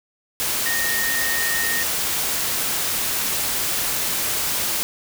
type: tone in noise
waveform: sine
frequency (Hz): 1849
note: A#6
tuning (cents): -15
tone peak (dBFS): -23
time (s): 0.66-1.83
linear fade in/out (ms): 0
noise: white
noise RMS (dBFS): -23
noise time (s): 0.4-4.83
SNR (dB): -3
effects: none